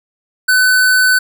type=tone; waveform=square; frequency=1507 Hz; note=F#6; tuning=31 cents sharp; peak=-9 dBFS; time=0.48-1.19 s; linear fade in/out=10 ms; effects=none